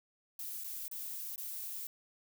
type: noise with dropouts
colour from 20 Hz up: violet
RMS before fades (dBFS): -42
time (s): 0.39-1.87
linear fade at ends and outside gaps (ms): 2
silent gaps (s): 0.638-0.643 / 0.881-0.913 / 1.359-1.379
effects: none